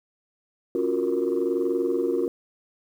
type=chord; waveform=sine; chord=Gb major seventh; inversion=second; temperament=equal; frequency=277.2 / 349.2 / 370 / 466.2 Hz; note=Db4 / F4 / Gb4 / Bb4; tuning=0 / 0 / 0 / 0 cents; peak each=-29 / -25 / -26 / -26 dBFS; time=0.75-2.28 s; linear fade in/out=2 ms; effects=tanh soft clip ceiling -15 dBFS + 9-bit